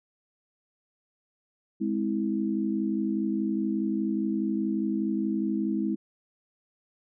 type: chord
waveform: sine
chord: Ab augmented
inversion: none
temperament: just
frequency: 207.7 / 259.6 / 324.5 Hz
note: Ab3 / C4 / E4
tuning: 0 / -13 / -27 cents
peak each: -28 / -32 / -29 dBFS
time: 1.8-5.96 s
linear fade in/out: 20 ms
effects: none